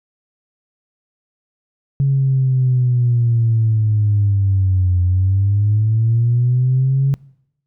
sine linear two-way sweep, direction down then up, 138.59 to 89 to 138.59 Hz, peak -11 dBFS, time 2-7.14 s, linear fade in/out 0 ms, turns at 5.01 s, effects noise-tail reverb RT60 0.8 s tail -24 dB re dry + tanh soft clip ceiling -7 dBFS

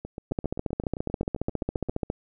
two click trains, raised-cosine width 2 ms, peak -22 / -13 dBFS, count 15 / 27, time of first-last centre 0.05-1.887 / 0.32-2.101 s, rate 7.62 / 14.6 Hz, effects none

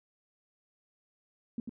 sine tone with echo, 233.4 Hz, A#3, 2 cents sharp, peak -31 dBFS, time 1.58-1.6 s, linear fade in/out 2 ms, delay 94 ms, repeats 1, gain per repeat -4 dB, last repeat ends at 1.694 s, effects none

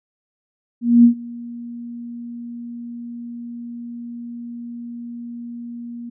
sine tone with ADSR envelope, 237.2 Hz, A#3, 30 cents sharp, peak -5 dBFS, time 0.81-6.1 s, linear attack 230 ms, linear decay 100 ms, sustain -24 dB, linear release 12 ms, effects none

